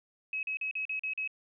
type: tone bursts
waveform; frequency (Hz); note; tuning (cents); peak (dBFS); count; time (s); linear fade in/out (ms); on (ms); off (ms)
sine; 2560; D#7; +49; -31; 7; 0.33-1.276; 2; 100; 41
effects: none